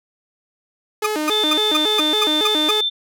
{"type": "tone with vibrato", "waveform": "sawtooth", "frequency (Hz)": 361, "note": "F#4", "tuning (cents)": -43, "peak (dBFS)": -16, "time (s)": [1.02, 2.81], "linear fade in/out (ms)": 5, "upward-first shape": "square", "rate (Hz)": 3.6, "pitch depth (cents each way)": 290}
{"type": "tone bursts", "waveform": "30% pulse", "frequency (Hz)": 1231, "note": "D#6", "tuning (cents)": -19, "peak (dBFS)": -14, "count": 8, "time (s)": [1.04, 2.71], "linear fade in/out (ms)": 5, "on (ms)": 25, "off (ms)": 210}
{"type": "tone", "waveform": "sine", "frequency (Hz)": 3554, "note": "A7", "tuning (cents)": 17, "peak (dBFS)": -17, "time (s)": [1.3, 2.9], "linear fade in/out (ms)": 20}
{"effects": []}